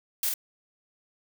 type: noise with echo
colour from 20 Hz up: blue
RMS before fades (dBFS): -27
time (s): 0.23-0.29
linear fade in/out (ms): 2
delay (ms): 49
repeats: 1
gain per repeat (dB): -3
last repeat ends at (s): 0.339
effects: none